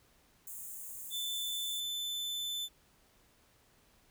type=high-pass noise; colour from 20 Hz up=white; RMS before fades=-45 dBFS; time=0.47-1.8 s; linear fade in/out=2 ms; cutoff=6600 Hz; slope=96 dB/octave
type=tone; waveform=40% pulse; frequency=3520 Hz; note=A7; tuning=in tune; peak=-34 dBFS; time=1.1-2.69 s; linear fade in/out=50 ms
effects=pink hiss -67 dBFS RMS until 4.1 s